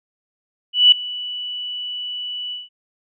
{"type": "tone with ADSR envelope", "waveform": "sine", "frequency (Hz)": 2960, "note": "F#7", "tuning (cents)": 0, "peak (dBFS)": -5, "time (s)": [0.73, 2.69], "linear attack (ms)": 190, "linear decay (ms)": 3, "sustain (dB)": -20, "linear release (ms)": 170, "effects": []}